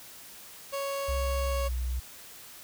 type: tone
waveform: 30% pulse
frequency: 554.4 Hz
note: C#5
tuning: in tune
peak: -28 dBFS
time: 0.72-1.69 s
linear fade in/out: 20 ms
type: tone with pitch glide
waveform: sine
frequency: 65.41 to 62.13 Hz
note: C2 to B1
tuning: 0 to +11 cents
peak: -28 dBFS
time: 1.08-2 s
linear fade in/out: 10 ms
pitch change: -89 cents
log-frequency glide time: 1.49-1.66 s
effects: white hiss -48 dBFS RMS until 2.63 s